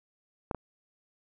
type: clicks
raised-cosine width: 1 ms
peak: -16 / -21 dBFS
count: 2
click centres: 0.512 / 0.547 s
effects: none